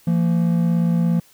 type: tone pair together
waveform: triangle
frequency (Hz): 170.1 / 227.4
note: F3 / A#3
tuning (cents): -45 / -43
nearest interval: perfect fourth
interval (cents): 502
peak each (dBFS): -14 / -21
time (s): 0.07-1.2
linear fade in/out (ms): 5
effects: white hiss -53 dBFS RMS until 1.33 s